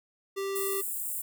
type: tone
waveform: square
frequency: 392 Hz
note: G4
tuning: in tune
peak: -31 dBFS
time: 0.36-0.82 s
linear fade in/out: 20 ms
type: high-pass noise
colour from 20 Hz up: white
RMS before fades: -34 dBFS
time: 0.55-1.22 s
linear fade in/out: 10 ms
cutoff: 7400 Hz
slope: 96 dB/octave
effects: none